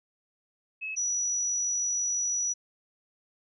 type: tone pair in turn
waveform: sine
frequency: 2581 / 5873 Hz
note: E7 / F#8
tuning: -37 / -14 cents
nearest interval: octave + major second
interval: 1423 cents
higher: second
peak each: -32 / -26 dBFS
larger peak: second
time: 0.81-0.96 / 0.96-2.54 s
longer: second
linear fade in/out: 20 ms
effects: none